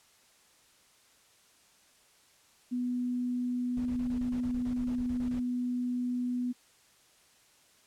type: tone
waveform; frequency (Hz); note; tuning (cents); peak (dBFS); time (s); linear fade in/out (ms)
sine; 246.9; B3; 0; -29; 2.71-6.53; 20
type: noise bursts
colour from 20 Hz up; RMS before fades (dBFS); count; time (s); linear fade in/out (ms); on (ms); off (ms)
brown; -43; 15; 3.77-5.395; 2; 85; 25
effects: white hiss -63 dBFS RMS until 7.86 s + low-pass 10000 Hz 12 dB/octave